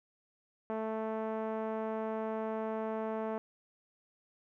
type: tone with low-pass filter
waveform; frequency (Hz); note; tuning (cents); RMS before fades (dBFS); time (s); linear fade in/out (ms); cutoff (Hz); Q
5% pulse; 220; A3; 0; -36; 0.7-3.38; 0; 660; 1.1
effects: none